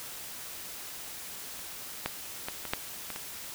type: clicks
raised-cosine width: 0.3 ms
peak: -27 / -13 / -17 / -21 / -11 / -21 / -22 dBFS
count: 7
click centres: 1.592 / 2.06 / 2.485 / 2.653 / 2.735 / 3.103 / 3.161 s
effects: white hiss -42 dBFS RMS until 3.54 s